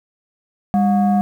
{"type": "tone pair together", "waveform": "sine", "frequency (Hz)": [200.9, 720.3], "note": ["G3", "F#5"], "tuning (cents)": [43, -47], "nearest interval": "octave + minor seventh", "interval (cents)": 2210, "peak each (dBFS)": [-12, -16], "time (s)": [0.74, 1.21], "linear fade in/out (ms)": 0, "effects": ["tanh soft clip ceiling -9 dBFS", "8-bit"]}